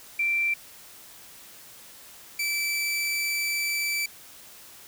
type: tone pair in turn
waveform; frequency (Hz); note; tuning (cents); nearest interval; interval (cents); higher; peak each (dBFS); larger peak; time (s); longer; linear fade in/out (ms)
sine / sawtooth; 2349 / 2321; D7 / D7; 0 / -21; unison; 21; first; -22; neither; 0.19-0.54 / 2.39-4.06; second; 5
effects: white hiss -48 dBFS RMS until 4.87 s